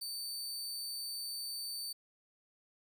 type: tone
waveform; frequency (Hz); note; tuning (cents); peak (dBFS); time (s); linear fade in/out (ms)
sawtooth; 4566; D8; -50; -36; 0.01-1.93; 10
effects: 11-bit